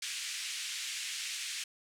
pink band-pass noise, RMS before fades -39 dBFS, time 0.02-1.64 s, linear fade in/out 5 ms, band 2100 to 9000 Hz, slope 24 dB/octave, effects none

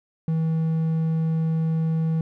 triangle tone, 161.2 Hz, E3, 38 cents flat, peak -18 dBFS, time 0.28-2.21 s, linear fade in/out 2 ms, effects none

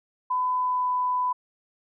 sine tone with pitch glide, 1005 to 998.6 Hz, B5 to B5, +30 to +19 cents, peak -22 dBFS, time 0.3-1.33 s, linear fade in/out 10 ms, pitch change -11 cents, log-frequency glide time 0.55-0.89 s, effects none

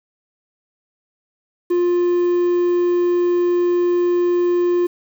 triangle tone with quantisation, 351.7 Hz, F4, 12 cents sharp, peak -12 dBFS, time 1.7-4.87 s, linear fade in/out 10 ms, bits 7, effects none

